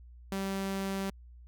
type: tone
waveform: sawtooth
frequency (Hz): 194.3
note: G3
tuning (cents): -15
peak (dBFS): -28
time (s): 0.32-1.1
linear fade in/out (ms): 2
effects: added 60 Hz sine -49 dBFS peak until 1.47 s